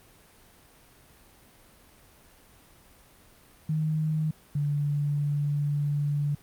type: tone pair in turn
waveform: sine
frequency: 155.56 / 145.36 Hz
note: D#3 / D3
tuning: 0 / -17 cents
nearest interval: minor second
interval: 117 cents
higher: first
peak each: -24 dBFS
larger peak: neither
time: 3.69-4.31 / 4.55-6.35 s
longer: second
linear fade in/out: 5 ms
effects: pink hiss -56 dBFS RMS until 6.42 s + Opus 32 kbps